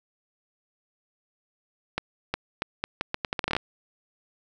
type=accelerating click train; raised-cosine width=0.3 ms; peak=-10 dBFS; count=15; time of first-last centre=1.98-3.566 s; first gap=360 ms; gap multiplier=0.78; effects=none